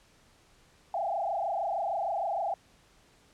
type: tone with frequency modulation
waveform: sine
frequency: 736 Hz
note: F#5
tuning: 9 cents flat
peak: -28 dBFS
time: 0.94-2.54 s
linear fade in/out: 2 ms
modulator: 26.5 Hz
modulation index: 3.2
effects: pink hiss -62 dBFS RMS until 3.33 s + low-pass 9000 Hz 12 dB/octave